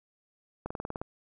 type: slowing click train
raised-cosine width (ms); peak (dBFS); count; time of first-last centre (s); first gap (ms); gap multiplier
1; -21; 8; 0.66-1.015; 45; 1.04
effects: none